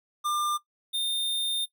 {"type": "tone pair in turn", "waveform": "square", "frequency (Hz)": [1197, 3632], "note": ["D6", "A#7"], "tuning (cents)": [33, -46], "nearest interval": "octave + perfect fifth", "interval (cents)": 1921, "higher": "second", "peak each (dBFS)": -26, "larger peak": "neither", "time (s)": [[0.24, 0.58], [0.93, 1.66]], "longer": "second", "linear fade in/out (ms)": 20, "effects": ["noise-tail reverb RT60 0.1 s tail -17 dB re dry"]}